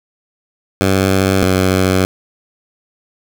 10% pulse tone pair in turn, 95.8 / 93.72 Hz, G2 / F#2, -39 / +23 cents, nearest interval unison, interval 38 cents, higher first, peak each -3 dBFS, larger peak neither, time 0.81-1.43 / 1.43-2.05 s, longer neither, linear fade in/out 0 ms, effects 7-bit

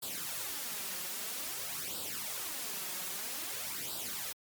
white noise with flanger, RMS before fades -39 dBFS, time 0.02-4.33 s, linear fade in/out 10 ms, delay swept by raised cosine 0.23 to 5.53 ms, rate 0.51 Hz, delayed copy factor +0.7, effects high-pass 100 Hz 12 dB/octave + MP3 96 kbps

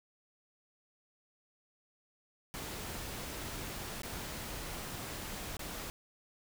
pink noise with dropouts, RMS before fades -42 dBFS, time 2.54-5.9 s, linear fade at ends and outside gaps 0 ms, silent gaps 4.019-4.033 / 5.568-5.593 s, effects none

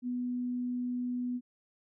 sine tone, 246.9 Hz, B3, in tune, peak -31 dBFS, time 0.02-1.41 s, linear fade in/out 50 ms, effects none

